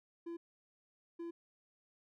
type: tone bursts at uneven times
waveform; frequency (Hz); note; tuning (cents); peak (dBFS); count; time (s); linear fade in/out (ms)
triangle; 338.3; E4; +45; -39; 2; 0.26-0.37 / 1.19-1.31; 10
effects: none